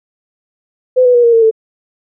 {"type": "tone with pitch steps", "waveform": "sine", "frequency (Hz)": [508, 494.4, 481.2, 468.3, 455.7, 443.5], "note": ["B4", "B4", "B4", "A#4", "A#4", "A4"], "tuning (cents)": [49, 2, -45, 8, -39, 14], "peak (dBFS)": -5, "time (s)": [0.96, 1.512], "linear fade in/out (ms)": 20, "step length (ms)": 92, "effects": []}